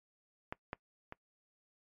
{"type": "clicks", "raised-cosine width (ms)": 0.5, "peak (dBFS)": [-23, -23, -29], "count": 3, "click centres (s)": [0.525, 0.731, 1.124], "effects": ["noise-tail reverb RT60 0.1 s tail -22 dB re dry", "MP3 96 kbps"]}